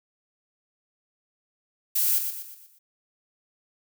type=noise with echo; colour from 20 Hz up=violet; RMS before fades=-23 dBFS; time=1.95-2.19 s; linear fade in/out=10 ms; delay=120 ms; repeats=5; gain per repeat=-7 dB; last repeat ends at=2.79 s; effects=none